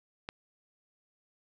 click, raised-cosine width 0.3 ms, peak -21 dBFS, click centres 0.289 s, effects none

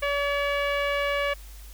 sawtooth tone with low-pass filter, 570 Hz, C#5, 48 cents sharp, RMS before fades -26 dBFS, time 0.02-1.34 s, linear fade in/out 10 ms, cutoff 2500 Hz, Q 2.4, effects added 50 Hz sine -41 dBFS peak until 1.73 s + white hiss -51 dBFS RMS until 1.73 s

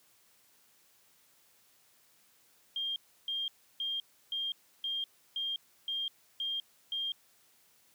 sine tone bursts, 3207 Hz, G7, 39 cents sharp, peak -32 dBFS, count 9, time 2.76-7.12 s, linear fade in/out 2 ms, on 200 ms, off 320 ms, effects white hiss -66 dBFS RMS until 7.94 s + high-pass 80 Hz 12 dB/octave

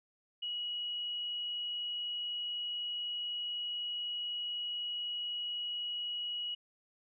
sine tone, 2912 Hz, F#7, 28 cents flat, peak -35 dBFS, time 0.42-6.55 s, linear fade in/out 10 ms, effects none

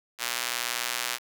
square tone with high-pass filter, 60.3 Hz, B1, 41 cents flat, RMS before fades -31 dBFS, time 0.18-1.19 s, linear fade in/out 50 ms, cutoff 1700 Hz, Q 0.56, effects 8-bit

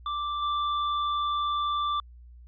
square tone with level steps, 1174.7 Hz, D6, in tune, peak -29 / -26 dBFS, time 0.06-2 s, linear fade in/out 2 ms, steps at 0.42 s, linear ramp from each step 5 ms, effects added 60 Hz sine -46 dBFS peak until 2.47 s + resampled to 11025 Hz

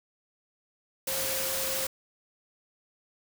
sine tone in noise, 532 Hz, C5, 29 cents sharp, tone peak -36 dBFS, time 1.07-1.87 s, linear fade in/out 5 ms, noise white, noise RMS -31 dBFS, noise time 1.07-1.87 s, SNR -8 dB, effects none

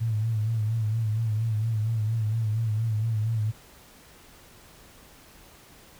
sine tone with vibrato, 110.5 Hz, A2, 8 cents sharp, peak -23 dBFS, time 0-3.52 s, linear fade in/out 20 ms, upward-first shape sine, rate 4.3 Hz, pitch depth 68 cents each way, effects pink hiss -52 dBFS RMS until 5.99 s

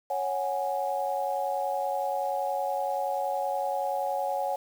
sine chord, C# suspended fourth, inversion none, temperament equal, 554.4 / 740 / 830.6 Hz, C#5 / F#5 / G#5, 0 / 0 / 0 cents, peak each -31 dBFS, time 0.1-4.56 s, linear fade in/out 5 ms, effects 8-bit

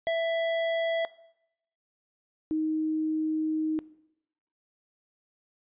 square / sine tone pair in turn, 662 / 313 Hz, E5 / D#4, +7 / +10 cents, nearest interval octave + minor second, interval 1297 cents, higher first, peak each -25 dBFS, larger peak neither, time 0.07-1.05 / 2.51-3.79 s, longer second, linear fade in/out 0 ms, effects noise-tail reverb RT60 0.8 s tail -20 dB re dry + resampled to 8000 Hz

